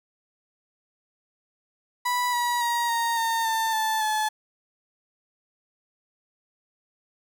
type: tone with pitch steps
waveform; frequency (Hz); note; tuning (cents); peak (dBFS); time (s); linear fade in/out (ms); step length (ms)
35% pulse; 984 / 965.4 / 947.2 / 929.3 / 911.8 / 894.5 / 877.7 / 861.1; B5 / B5 / A#5 / A#5 / A#5 / A5 / A5 / A5; -7 / -40 / +27 / -6 / -39 / +28 / -5 / -38; -21; 2.05-4.29; 10; 280
effects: none